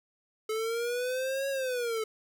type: linear two-way sweep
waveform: square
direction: up then down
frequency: 431.9 to 553 to 431.9 Hz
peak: -30 dBFS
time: 0.49-2.04 s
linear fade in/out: 5 ms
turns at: 1.49 s
effects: 12-bit